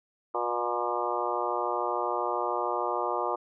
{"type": "harmonic tone with a mistuned harmonic", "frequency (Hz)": 120, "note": "B2", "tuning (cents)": -49, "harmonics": [3, 4, 5, 6, 7, 8, 9, 10], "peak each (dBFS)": [-35, -35, -35, -35, -35, -35, -35, -35], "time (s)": [0.34, 3.36], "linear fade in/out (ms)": 10, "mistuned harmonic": 9, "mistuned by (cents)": -21, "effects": []}